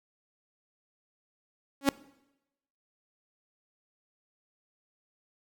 sawtooth tone with exponential growth, 277.2 Hz, C#4, in tune, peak -13 dBFS, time 1.81-1.89 s, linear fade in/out 1 ms, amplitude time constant 16 ms, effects noise-tail reverb RT60 0.9 s tail -21 dB re dry

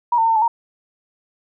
sine tone with pitch steps, 957 / 902 / 909 / 902 / 864 / 929 Hz, A#5 / A5 / A#5 / A5 / A5 / A#5, +45 / +43 / -44 / +43 / -32 / -6 cents, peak -13 dBFS, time 0.12-0.48 s, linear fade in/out 5 ms, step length 60 ms, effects none

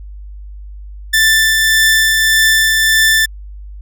sawtooth tone with tremolo, 1768 Hz, A6, 8 cents sharp, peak -4 dBFS, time 1.13-3.26 s, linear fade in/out 10 ms, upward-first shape triangle, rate 1.7 Hz, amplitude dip 30%, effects added 50 Hz sine -28 dBFS peak until 3.81 s

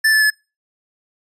square tone with pitch steps, 1760 / 1739.8 / 1719.8 Hz, A6 / A6 / A6, 0 / -20 / -40 cents, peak -12 dBFS, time 0.04-0.304 s, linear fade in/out 10 ms, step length 88 ms, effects noise-tail reverb RT60 0.3 s tail -26 dB re dry + resampled to 32000 Hz

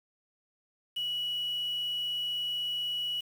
sine tone with quantisation, 2931 Hz, F#7, 17 cents flat, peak -30 dBFS, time 0.96-3.21 s, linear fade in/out 10 ms, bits 8, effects none

